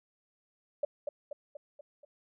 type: tone with echo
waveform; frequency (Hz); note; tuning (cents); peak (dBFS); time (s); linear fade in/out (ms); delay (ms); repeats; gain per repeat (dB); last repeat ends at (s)
sine; 580; D5; -22; -26; 0.83-0.85; 5; 240; 5; -5; 2.05
effects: none